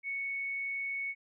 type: tone with frequency modulation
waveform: sine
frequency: 2217 Hz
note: C#7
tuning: in tune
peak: -33 dBFS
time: 0.03-1.15 s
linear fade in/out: 50 ms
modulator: 21.9 Hz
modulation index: 0.28
effects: none